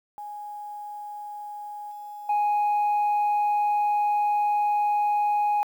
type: tone with level steps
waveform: sine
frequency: 830.6 Hz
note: G#5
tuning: in tune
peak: -34 / -36 / -18 dBFS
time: 0.18-5.63 s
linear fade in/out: 0 ms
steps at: 1.91 / 2.29 s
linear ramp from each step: 5 ms
effects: tanh soft clip ceiling -19 dBFS + 9-bit